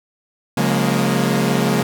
sawtooth chord, Bb minor seventh, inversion first, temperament equal with one note detuned, 138.59 / 179.21 / 207.7 / 233.1 Hz, Db3 / F3 / Ab3 / Bb3, 0 / +45 / 0 / 0 cents, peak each -17 dBFS, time 0.57-1.83 s, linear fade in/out 5 ms, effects none

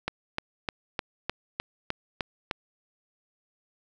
click train, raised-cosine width 0.3 ms, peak -12 dBFS, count 9, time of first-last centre 0.08-2.512 s, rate 3.29 Hz, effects none

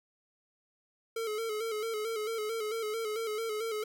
square tone with vibrato, 440 Hz, A4, in tune, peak -33 dBFS, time 1.16-3.84 s, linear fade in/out 5 ms, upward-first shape square, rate 4.5 Hz, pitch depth 57 cents each way, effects none

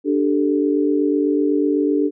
sine chord, D suspended fourth, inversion none, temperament equal, 293.7 / 392 / 440 Hz, D4 / G4 / A4, 0 / 0 / 0 cents, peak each -17 / -21 / -22 dBFS, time 0.04-2.11 s, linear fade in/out 50 ms, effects none

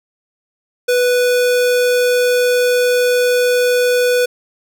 square tone, 493.5 Hz, B4, 1 cent flat, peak -12 dBFS, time 0.88-4.26 s, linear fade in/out 10 ms, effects none

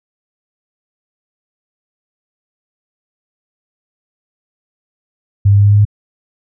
sine tone with pitch steps, 100 / 100.75 / 101.51 / 102.28 / 103.05 / 103.83 Hz, G2 / G2 / G#2 / G#2 / G#2 / G#2, +35 / +48 / -39 / -26 / -13 / 0 cents, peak -5 dBFS, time 5.45-5.852 s, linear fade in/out 10 ms, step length 67 ms, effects none

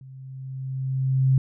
sine tone with level ramp, 132.3 Hz, C3, 20 cents sharp, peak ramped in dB -41 to -14 dBFS, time 0.01-1.38 s, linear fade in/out 2 ms, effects none

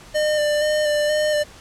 square tone with vibrato, 601 Hz, D5, 40 cents sharp, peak -18 dBFS, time 0.14-1.44 s, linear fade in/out 20 ms, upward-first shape square, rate 2.1 Hz, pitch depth 18 cents each way, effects pink hiss -44 dBFS RMS until 1.6 s + low-pass 9000 Hz 12 dB/octave

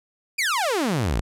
sawtooth exponential sweep, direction down, 2489 to 45.31 Hz, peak -17 dBFS, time 0.38-1.21 s, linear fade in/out 10 ms, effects low-pass 12000 Hz 12 dB/octave

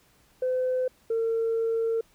sine tone pair in turn, 510 / 454.4 Hz, C5 / A#4, -44 / -44 cents, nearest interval major second, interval 200 cents, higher first, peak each -22 dBFS, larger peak neither, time 0.42-0.88 / 1.1-2.01 s, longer second, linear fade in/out 5 ms, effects tanh soft clip ceiling -20 dBFS + pink hiss -62 dBFS RMS until 2.14 s

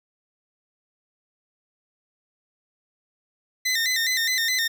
20% pulse tone with vibrato, 1923 Hz, B6, 47 cents flat, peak -16 dBFS, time 3.65-4.68 s, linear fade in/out 10 ms, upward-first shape square, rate 4.8 Hz, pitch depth 87 cents each way, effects none

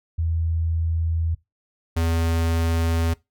sine / square tone pair in turn, 82.1 / 82.77 Hz, E2 / E2, -6 / +8 cents, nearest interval unison, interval 14 cents, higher second, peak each -20 dBFS, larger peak neither, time 0.18-1.35 / 1.96-3.14 s, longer second, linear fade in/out 10 ms, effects noise-tail reverb RT60 0.2 s tail -21 dB re dry

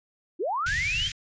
sine linear sweep, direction up, 292.8 to 3244 Hz, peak -25 dBFS, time 0.39-1.09 s, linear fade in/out 20 ms
pink band-stop noise, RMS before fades -32 dBFS, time 0.66-1.12 s, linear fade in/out 5 ms, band 150 to 1700 Hz, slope 48 dB/octave
effects resampled to 16000 Hz

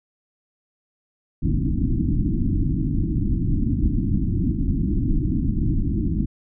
pink low-pass noise, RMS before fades -21 dBFS, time 1.42-6.26 s, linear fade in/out 10 ms, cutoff 330 Hz, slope 96 dB/octave, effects none

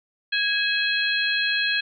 harmonic tone with a mistuned harmonic, 827 Hz, G#5, 8 cents flat, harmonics 2 / 3 / 4 / 5, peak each -24 / -26 / -27 / -28 dBFS, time 0.32-1.81 s, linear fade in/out 10 ms, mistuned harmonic 3, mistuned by +53 cents, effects none

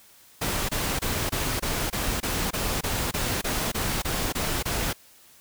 pink noise bursts, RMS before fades -27 dBFS, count 15, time 0.41-4.932 s, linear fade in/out 10 ms, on 280 ms, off 23 ms, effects white hiss -54 dBFS RMS until 5.4 s

